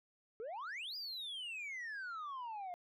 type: exponential two-way sweep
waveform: sine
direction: up then down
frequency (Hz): 420 to 4978 to 693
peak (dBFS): -39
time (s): 0.4-2.74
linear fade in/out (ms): 0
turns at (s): 0.96
effects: tanh soft clip ceiling -41 dBFS